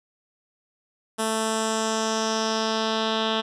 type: tone with low-pass filter sweep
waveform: 10% pulse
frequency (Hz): 221.1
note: A3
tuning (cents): +9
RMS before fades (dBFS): -25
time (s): 1.18-3.42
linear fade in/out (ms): 20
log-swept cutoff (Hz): 9900 to 3500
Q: 3
effects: none